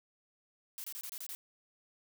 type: noise bursts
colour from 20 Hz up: blue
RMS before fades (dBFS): -43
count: 7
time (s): 0.78-1.35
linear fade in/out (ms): 0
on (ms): 60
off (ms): 25
effects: none